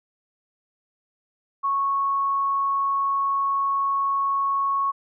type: tone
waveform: sine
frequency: 1104 Hz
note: C#6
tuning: 7 cents flat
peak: -20 dBFS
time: 1.63-4.92 s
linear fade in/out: 20 ms
effects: none